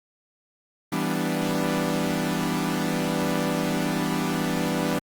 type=chord; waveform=sawtooth; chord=E minor seventh; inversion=none; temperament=equal; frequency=164.81 / 196 / 246.9 / 293.7 Hz; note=E3 / G3 / B3 / D4; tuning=0 / 0 / 0 / 0 cents; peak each=-25 dBFS; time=0.92-4.99 s; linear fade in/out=5 ms; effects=Opus 24 kbps